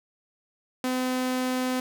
sawtooth tone, 254.9 Hz, C4, 45 cents flat, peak -21 dBFS, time 0.84-1.8 s, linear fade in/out 2 ms, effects none

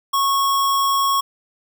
sine tone with sample-and-hold, 1100 Hz, C#6, 14 cents flat, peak -15 dBFS, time 0.13-1.21 s, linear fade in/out 10 ms, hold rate 4410 Hz, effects none

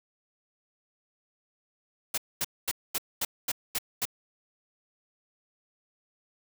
white noise bursts, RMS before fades -29 dBFS, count 8, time 2.14-4.054 s, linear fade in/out 5 ms, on 38 ms, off 230 ms, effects none

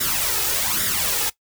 white noise with flanger, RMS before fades -22 dBFS, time 0-1.3 s, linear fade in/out 10 ms, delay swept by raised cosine 0.56 to 2.36 ms, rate 1.2 Hz, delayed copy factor +0.65, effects noise-tail reverb RT60 0.1 s tail -18 dB re dry

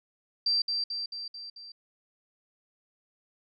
sine tone with echo, 4699 Hz, D8, in tune, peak -23 dBFS, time 0.46-0.62 s, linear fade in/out 5 ms, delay 220 ms, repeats 5, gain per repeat -4 dB, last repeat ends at 1.72 s, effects none

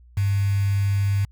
sine tone with quantisation, 99.5 Hz, G2, 26 cents sharp, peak -18 dBFS, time 0.17-1.25 s, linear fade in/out 5 ms, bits 6, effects added 60 Hz sine -47 dBFS peak until 1.31 s

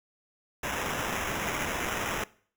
white noise with sample-and-hold, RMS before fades -32 dBFS, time 0.63-2.24 s, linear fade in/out 5 ms, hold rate 4410 Hz, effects noise-tail reverb RT60 0.5 s tail -21 dB re dry

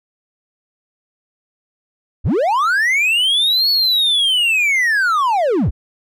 triangle linear two-way sweep, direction up then down, 30.44 to 4435 to 30.44 Hz, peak -11 dBFS, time 2.24-5.71 s, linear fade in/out 20 ms, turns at 3.7 s, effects none

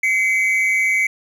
triangle tone pair together, 2064 / 2268 Hz, C7 / C#7, -24 / +39 cents, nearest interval major second, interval 163 cents, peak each -16 dBFS, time 0.03-1.07 s, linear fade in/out 5 ms, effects none

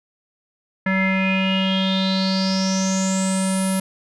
square tone with low-pass filter sweep, 190.3 Hz, F#3, 49 cents sharp, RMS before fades -20 dBFS, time 0.86-3.8 s, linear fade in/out 5 ms, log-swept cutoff 1900 to 11000 Hz, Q 9.3, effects none

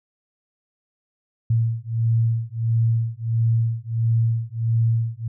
sine beating tone pair, 113.7 / 115.2 Hz, A#2 / A#2, -43 / -20 cents, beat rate 1.5 Hz, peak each -21 / -21 dBFS, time 1.5-5.28 s, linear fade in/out 5 ms, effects none

